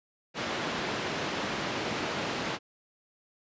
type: band-pass noise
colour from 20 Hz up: pink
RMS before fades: -33 dBFS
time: 0.34-2.59 s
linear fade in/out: 50 ms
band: 190 to 4000 Hz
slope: 12 dB/octave
effects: resampled to 16000 Hz